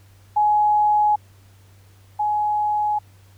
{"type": "tone pair in turn", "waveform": "sine", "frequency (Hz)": [840, 840], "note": ["G#5", "G#5"], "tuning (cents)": [19, 19], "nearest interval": "unison", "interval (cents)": 0, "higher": "neither", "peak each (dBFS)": [-14, -18], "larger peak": "first", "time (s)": [[0.36, 1.16], [2.19, 2.99]], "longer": "neither", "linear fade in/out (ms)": 10, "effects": ["added 97 Hz sine -48 dBFS peak until 3.37 s", "pink hiss -57 dBFS RMS until 3.37 s"]}